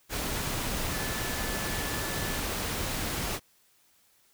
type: tone in noise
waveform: sine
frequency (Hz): 1738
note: A6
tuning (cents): -22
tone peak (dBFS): -40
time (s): 0.89-2.42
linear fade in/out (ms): 50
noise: pink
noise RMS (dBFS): -32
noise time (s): 0.09-3.4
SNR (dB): -11
effects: white hiss -65 dBFS RMS until 4.33 s